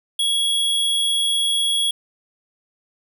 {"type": "tone", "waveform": "square", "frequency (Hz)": 3332, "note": "G#7", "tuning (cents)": 5, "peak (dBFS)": -18, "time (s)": [0.19, 1.91], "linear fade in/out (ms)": 5, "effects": []}